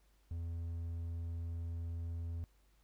triangle tone, 84 Hz, E2, 33 cents sharp, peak -36 dBFS, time 0.31-2.44 s, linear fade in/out 0 ms, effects added 50 Hz sine -67 dBFS peak until 2.83 s + pink hiss -75 dBFS RMS until 2.83 s

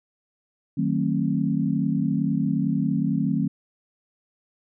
sine chord, D# diminished seventh, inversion none, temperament just, 155.56 / 186.68 / 224 / 268.8 Hz, D#3 / F#3 / A3 / C4, 0 / +16 / +31 / +47 cents, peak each -26 dBFS, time 0.77-3.48 s, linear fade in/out 10 ms, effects none

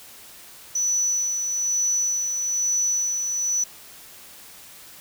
sine tone with tremolo, 5950 Hz, F#8, 9 cents sharp, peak -19 dBFS, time 0.75-3.64 s, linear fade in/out 5 ms, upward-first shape sine, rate 1.1 Hz, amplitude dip 40%, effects white hiss -45 dBFS RMS until 5 s

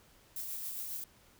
violet noise with tremolo, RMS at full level -39 dBFS, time 0.36-1.04 s, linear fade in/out 2 ms, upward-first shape sine, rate 7.3 Hz, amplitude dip 30%, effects pink hiss -63 dBFS RMS until 1.39 s

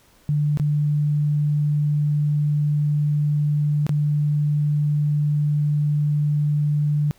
sine tone with dropouts, 148 Hz, D3, 14 cents sharp, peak -17 dBFS, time 0.29-7.11 s, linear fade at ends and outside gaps 0 ms, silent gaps 0.573-0.598 / 3.866-3.893 s, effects pink hiss -56 dBFS RMS until 7.18 s

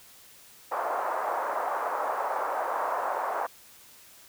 pink band-pass noise, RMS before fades -30 dBFS, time 0.71-3.47 s, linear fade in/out 10 ms, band 620 to 1200 Hz, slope 24 dB/octave, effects white hiss -53 dBFS RMS until 4.28 s

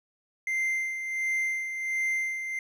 triangle tone with tremolo, 2087 Hz, C7, 5 cents flat, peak -23 dBFS, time 0.47-2.59 s, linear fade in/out 2 ms, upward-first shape sine, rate 1.4 Hz, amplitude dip 55%, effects none

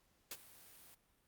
white noise with ADSR envelope, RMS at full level -43 dBFS, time 0.31-0.95 s, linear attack 4 ms, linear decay 42 ms, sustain -17 dB, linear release 10 ms, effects pink hiss -75 dBFS RMS until 1.27 s + Opus 48 kbps

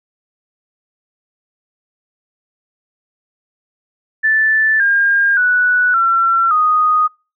sine tone with pitch steps, 1757 / 1611.2 / 1477.5 / 1354.8 / 1242.4 Hz, A6 / G6 / F#6 / E6 / D#6, -3 / +47 / -3 / +47 / -3 cents, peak -10 dBFS, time 4.23-7.08 s, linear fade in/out 20 ms, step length 570 ms, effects noise-tail reverb RT60 0.3 s tail -26 dB re dry

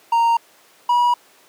triangle tone pair in turn, 928 / 967.4 Hz, A#5 / B5, -8 / -36 cents, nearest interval minor second, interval 72 cents, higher second, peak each -11 dBFS, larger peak neither, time 0.12-0.37 / 0.89-1.14 s, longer neither, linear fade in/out 5 ms, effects pink hiss -51 dBFS RMS until 1.48 s + high-pass 400 Hz 12 dB/octave

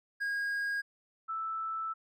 triangle / sine tone pair in turn, 1634 / 1318.7 Hz, G#6 / E6, -29 / 0 cents, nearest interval major third, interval 371 cents, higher first, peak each -29 / -33 dBFS, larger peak first, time 0.2-0.82 / 1.28-1.94 s, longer second, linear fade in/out 20 ms, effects none

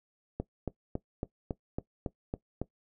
click train, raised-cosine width 2 ms, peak -19 dBFS, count 9, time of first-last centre 0.4-2.616 s, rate 3.61 Hz, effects noise-tail reverb RT60 0.1 s tail -18 dB re dry

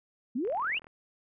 sine exponential sweep, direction up, 220 to 3033 Hz, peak -28 dBFS, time 0.35-0.79 s, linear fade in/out 10 ms
click train, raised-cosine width 0.5 ms, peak -35 dBFS, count 18, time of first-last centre 0.45-0.869 s, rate 40.6 Hz
effects none

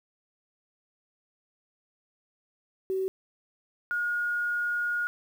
sine tone pair in turn, 380 / 1434.7 Hz, F#4 / F6, +46 / +46 cents, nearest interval octave + major seventh, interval 2300 cents, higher second, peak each -26 dBFS, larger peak neither, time 2.9-3.08 / 3.91-5.07 s, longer second, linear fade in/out 0 ms, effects 9-bit

